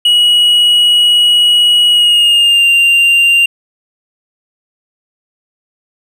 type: tone with pitch glide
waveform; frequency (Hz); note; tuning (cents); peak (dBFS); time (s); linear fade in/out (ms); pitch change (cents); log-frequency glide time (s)
triangle; 2911 to 2784; F#7 to F7; -29 to -6; -4; 0.05-3.46; 5; -77; 1.91-2.67
effects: none